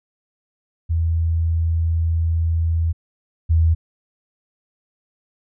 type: tone pair in turn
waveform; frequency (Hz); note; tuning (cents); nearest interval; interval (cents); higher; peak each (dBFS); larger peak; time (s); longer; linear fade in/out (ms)
sine; 82.41 / 81.56; E2 / E2; 0 / -18; unison; 18; first; -16 / -12; second; 0.89-2.93 / 3.49-3.75; first; 20
effects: none